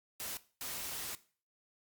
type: noise bursts at uneven times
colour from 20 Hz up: white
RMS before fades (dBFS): -41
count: 2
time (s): 0.2-0.37 / 0.61-1.15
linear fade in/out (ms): 0
effects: noise-tail reverb RT60 0.4 s tail -17 dB re dry + Opus 48 kbps